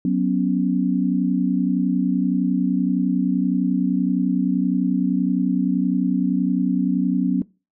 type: chord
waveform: sine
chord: F# suspended fourth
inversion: none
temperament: just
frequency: 185 / 246.7 / 277.5 Hz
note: F#3 / B3 / C#4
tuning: 0 / -2 / +2 cents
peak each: -20 / -22 / -22 dBFS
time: 0.05-7.42 s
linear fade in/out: 2 ms
effects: noise-tail reverb RT60 0.3 s tail -22 dB re dry